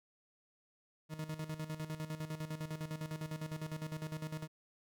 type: tone with tremolo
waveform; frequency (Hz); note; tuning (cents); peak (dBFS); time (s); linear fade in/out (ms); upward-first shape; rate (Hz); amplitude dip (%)
40% pulse; 156.1; D#3; +6; -37; 1.09-4.48; 50; square; 9.9; 70
effects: none